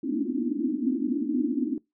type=band-pass noise; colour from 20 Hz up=pink; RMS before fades=-27 dBFS; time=0.03-1.78 s; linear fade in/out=5 ms; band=230 to 330 Hz; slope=96 dB/octave; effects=noise-tail reverb RT60 0.2 s tail -24 dB re dry